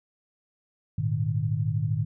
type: chord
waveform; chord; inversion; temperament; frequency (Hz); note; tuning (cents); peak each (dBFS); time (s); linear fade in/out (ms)
sine; Ab suspended second; none; equal with one note detuned; 103.83 / 116.54 / 151.83; Ab2 / Bb2 / Eb3; 0 / 0 / -42; -28; 0.98-2.05; 5
effects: none